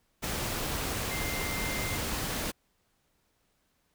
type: tone in noise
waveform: sine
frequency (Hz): 2093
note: C7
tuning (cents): 0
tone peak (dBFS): -37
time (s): 1.1-1.98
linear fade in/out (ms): 20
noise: pink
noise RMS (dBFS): -33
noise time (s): 0.22-2.52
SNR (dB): -7
effects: pink hiss -73 dBFS RMS until 3.94 s